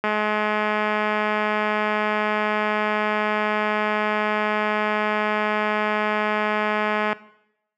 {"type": "click train", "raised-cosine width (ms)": 0.5, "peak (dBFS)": -8, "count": 1504, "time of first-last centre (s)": [0.04, 7.13], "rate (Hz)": 212, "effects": ["noise-tail reverb RT60 0.8 s tail -18 dB re dry", "high-pass 150 Hz 12 dB/octave"]}